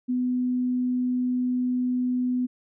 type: tone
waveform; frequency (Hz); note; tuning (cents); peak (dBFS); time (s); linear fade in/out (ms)
sine; 250; B3; +21; -22; 0.08-2.47; 20
effects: none